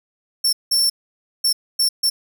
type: tone bursts at uneven times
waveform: sawtooth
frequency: 5420 Hz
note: E8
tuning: 47 cents sharp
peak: -12 dBFS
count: 5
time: 0.44-0.53 / 0.71-0.9 / 1.44-1.53 / 1.79-1.89 / 2.03-2.1 s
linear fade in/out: 10 ms
effects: none